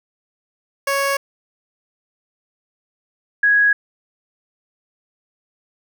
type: tone pair in turn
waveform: 15% pulse / sine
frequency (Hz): 554.4 / 1661.3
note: C#5 / G#6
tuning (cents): 0 / 0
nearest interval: octave + perfect fifth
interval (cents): 1900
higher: second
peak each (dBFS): -11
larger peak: neither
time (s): 0.87-1.17 / 3.43-3.73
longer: neither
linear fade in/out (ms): 5
effects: none